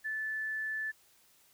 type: tone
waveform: sine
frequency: 1747 Hz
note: A6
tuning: 13 cents flat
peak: -33 dBFS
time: 0.04-0.92 s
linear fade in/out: 20 ms
effects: white hiss -65 dBFS RMS until 1.53 s